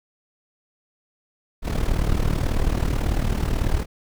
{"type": "noise with amplitude modulation", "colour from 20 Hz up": "brown", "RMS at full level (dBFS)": -18, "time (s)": [1.62, 3.86], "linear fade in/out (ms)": 50, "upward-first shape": "sine", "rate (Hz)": 38.2, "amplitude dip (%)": 75, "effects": []}